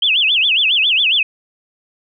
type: tone with vibrato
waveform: sine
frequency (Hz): 2977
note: F#7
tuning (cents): +10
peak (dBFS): -11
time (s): 0.02-1.23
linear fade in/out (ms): 5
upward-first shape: sine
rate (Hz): 7.3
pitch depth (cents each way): 290
effects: none